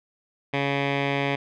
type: tone with low-pass filter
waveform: 10% pulse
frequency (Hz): 140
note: C#3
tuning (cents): +18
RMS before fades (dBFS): -25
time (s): 0.53-1.36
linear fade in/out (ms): 10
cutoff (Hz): 2700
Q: 3.5
effects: none